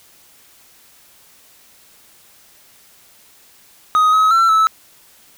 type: tone with pitch steps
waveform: triangle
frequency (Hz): 1253 / 1276 / 1347 / 1306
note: D#6 / D#6 / E6 / E6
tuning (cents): +12 / +43 / +37 / -17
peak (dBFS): -8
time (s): 3.95-4.67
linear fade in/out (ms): 0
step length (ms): 180
effects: white hiss -49 dBFS RMS until 5.37 s